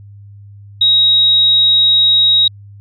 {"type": "tone", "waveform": "sine", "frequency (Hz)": 3800, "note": "A#7", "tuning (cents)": 33, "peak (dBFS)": -7, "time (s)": [0.81, 2.48], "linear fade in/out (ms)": 5, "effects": ["added 101 Hz sine -34 dBFS peak until 2.8 s"]}